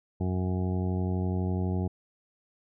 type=harmonic tone; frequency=92 Hz; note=F#2; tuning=9 cents flat; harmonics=1 / 2 / 3 / 4 / 5 / 7 / 8 / 9; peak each=-28 / -31 / -38 / -37 / -43 / -45 / -46 / -46 dBFS; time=0.2-1.88 s; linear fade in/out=10 ms; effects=none